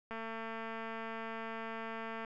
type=click train; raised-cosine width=0.5 ms; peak=-28 dBFS; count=482; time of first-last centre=0.11-2.248 s; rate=225 Hz; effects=none